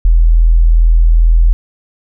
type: tone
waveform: sine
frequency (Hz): 41.2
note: E1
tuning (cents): 0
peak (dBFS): -4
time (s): 0.05-1.53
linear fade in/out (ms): 0
effects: none